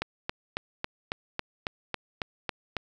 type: click train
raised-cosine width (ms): 0.3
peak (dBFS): -13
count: 11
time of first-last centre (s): 0.02-2.767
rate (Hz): 3.64
effects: none